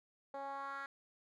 10% pulse tone with band-pass filter sweep, 275.9 Hz, C#4, 8 cents flat, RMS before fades -44 dBFS, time 0.34-0.86 s, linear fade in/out 2 ms, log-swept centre 650 to 1600 Hz, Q 2.6, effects none

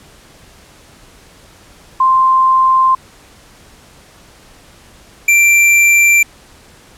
sine / square tone pair in turn, 1046.5 / 2356 Hz, C6 / D7, 0 / +5 cents, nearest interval octave + major second, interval 1405 cents, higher second, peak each -7 dBFS, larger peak neither, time 2-2.95 / 5.28-6.23 s, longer neither, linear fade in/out 5 ms, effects pink hiss -43 dBFS RMS until 6.97 s + low-pass 11000 Hz 12 dB/octave

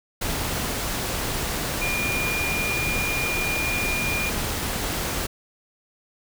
sine tone in noise, 2415 Hz, D7, 48 cents sharp, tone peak -25 dBFS, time 1.81-4.3 s, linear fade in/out 10 ms, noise pink, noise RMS -27 dBFS, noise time 0.21-5.27 s, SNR -1 dB, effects none

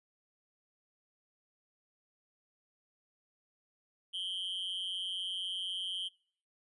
triangle tone with amplitude modulation, 3136 Hz, G7, in tune, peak -30 dBFS, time 4.13-6.09 s, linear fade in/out 20 ms, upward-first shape sine, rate 184 Hz, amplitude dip 90%, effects noise-tail reverb RT60 0.6 s tail -25 dB re dry + resampled to 24000 Hz

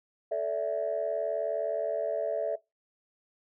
sine chord, A suspended fourth, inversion none, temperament equal with one note detuned, 440 / 579.9 / 659.3 Hz, A4 / D5 / E5, 0 / -22 / 0 cents, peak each -34 / -31 / -29 dBFS, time 0.31-2.56 s, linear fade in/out 10 ms, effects noise-tail reverb RT60 0.2 s tail -21 dB re dry + tanh soft clip ceiling -21 dBFS

